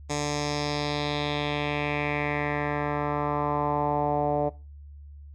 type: tone with low-pass filter sweep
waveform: 10% pulse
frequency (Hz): 146.83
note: D3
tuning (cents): 0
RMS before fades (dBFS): -27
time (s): 0.09-4.5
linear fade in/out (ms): 20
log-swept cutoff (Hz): 7000 to 640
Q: 3
effects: noise-tail reverb RT60 0.3 s tail -20 dB re dry + added 72 Hz sine -42 dBFS peak until 5.34 s